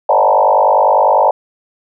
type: tone with frequency modulation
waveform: sine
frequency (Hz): 740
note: F#5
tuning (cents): 0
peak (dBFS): -7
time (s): 0.09-1.31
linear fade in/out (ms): 5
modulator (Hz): 50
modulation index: 4.3
effects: none